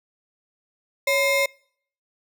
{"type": "ring-modulated tone", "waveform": "square", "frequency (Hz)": 784, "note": "G5", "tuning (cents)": 0, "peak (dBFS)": -16, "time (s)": [1.07, 1.46], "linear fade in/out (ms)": 5, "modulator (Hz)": 1340, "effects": ["noise-tail reverb RT60 0.6 s tail -26 dB re dry"]}